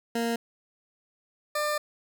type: tone pair in turn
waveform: 20% pulse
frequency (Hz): 232.4 / 597.9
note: A#3 / D5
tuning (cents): -5 / +31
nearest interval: octave + major third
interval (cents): 1636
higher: second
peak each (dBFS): -21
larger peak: neither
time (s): 0.15-0.36 / 1.55-1.78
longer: second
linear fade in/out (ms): 5
effects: none